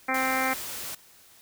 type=harmonic tone; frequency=261.6 Hz; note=C4; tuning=in tune; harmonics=1 / 2 / 3 / 4 / 5 / 6 / 7 / 8 / 9; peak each=-33 / -34 / -30 / -35 / -32 / -34 / -34 / -31 / -35 dBFS; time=0.08-0.54 s; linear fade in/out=10 ms
type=noise; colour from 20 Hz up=white; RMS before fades=-36 dBFS; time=0.14-0.95 s; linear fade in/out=5 ms
effects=white hiss -55 dBFS RMS until 1.41 s